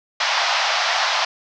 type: band-pass noise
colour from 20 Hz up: pink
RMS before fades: -20 dBFS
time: 0.2-1.25 s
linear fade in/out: 5 ms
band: 660 to 5700 Hz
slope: 48 dB/octave
effects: none